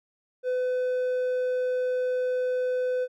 sine tone with hard clipping, 504 Hz, B4, 35 cents sharp, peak -25 dBFS, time 0.43-3.08 s, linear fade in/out 50 ms, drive 3 dB, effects none

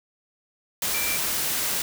sine tone in noise, 2349 Hz, D7, in tune, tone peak -30 dBFS, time 0.94-1.17 s, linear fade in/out 2 ms, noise white, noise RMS -26 dBFS, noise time 0.82-1.82 s, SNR -7 dB, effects none

